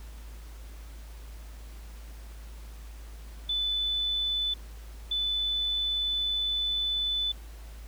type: tone bursts at uneven times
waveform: sine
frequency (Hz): 3499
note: A7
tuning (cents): -10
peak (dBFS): -26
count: 2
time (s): 3.49-4.54 / 5.11-7.32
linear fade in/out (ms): 5
effects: added 54 Hz sine -41 dBFS peak until 7.87 s + pink hiss -54 dBFS RMS until 7.87 s